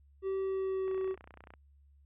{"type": "tone with pitch glide", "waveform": "triangle", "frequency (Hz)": [385.2, 379.2], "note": ["G4", "F#4"], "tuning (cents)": [-30, 43], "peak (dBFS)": -29, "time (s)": [0.22, 1.16], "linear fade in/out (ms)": 50, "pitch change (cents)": -27, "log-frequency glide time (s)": [0.39, 0.92]}
{"type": "click train", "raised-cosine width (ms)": 0.5, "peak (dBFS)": -36, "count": 21, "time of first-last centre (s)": [0.88, 1.538], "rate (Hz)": 30.4}
{"effects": ["added 70 Hz sine -59 dBFS peak until 2.05 s", "resampled to 8000 Hz"]}